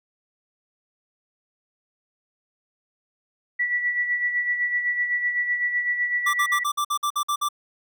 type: tone with tremolo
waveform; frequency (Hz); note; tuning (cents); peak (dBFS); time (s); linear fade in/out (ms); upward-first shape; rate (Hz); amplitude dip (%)
sine; 1952; B6; -21; -19; 3.59-6.64; 10; sine; 7.9; 55
type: tone bursts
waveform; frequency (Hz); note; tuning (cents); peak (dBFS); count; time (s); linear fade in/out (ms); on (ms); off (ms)
square; 1174.7; D6; 0; -22; 10; 6.26-7.488; 10; 76; 52
effects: none